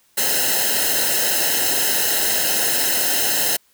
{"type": "noise with comb filter", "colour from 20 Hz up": "white", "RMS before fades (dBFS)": -19, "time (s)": [0.17, 3.57], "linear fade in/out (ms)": 10, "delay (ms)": 0.86, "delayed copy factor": -1, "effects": ["white hiss -59 dBFS RMS until 3.73 s"]}